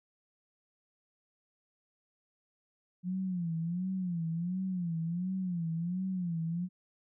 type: tone with vibrato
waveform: sine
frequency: 175.7 Hz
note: F3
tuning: 11 cents sharp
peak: -31 dBFS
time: 3.03-6.69 s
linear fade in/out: 50 ms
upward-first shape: sine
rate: 1.4 Hz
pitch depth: 130 cents each way
effects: none